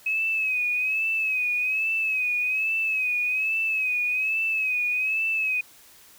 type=tone with vibrato; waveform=sine; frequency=2551 Hz; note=D#7; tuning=43 cents sharp; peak=-22 dBFS; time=0.06-5.61 s; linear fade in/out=5 ms; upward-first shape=sine; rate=1.2 Hz; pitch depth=68 cents each way; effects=white hiss -52 dBFS RMS until 6.18 s